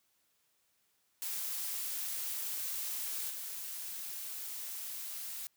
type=noise with level steps; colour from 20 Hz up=blue; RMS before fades=-38 / -42 dBFS; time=1.22-5.47 s; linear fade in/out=0 ms; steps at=3.29 s; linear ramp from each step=20 ms; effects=white hiss -75 dBFS RMS until 5.56 s + high-pass 60 Hz 12 dB/octave